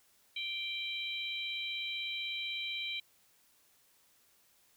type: harmonic tone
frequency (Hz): 784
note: G5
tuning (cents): 0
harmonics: 3 / 4 / 5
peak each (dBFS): -39 / -40 / -41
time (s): 0.36-3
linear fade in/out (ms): 5
effects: white hiss -68 dBFS RMS until 4.76 s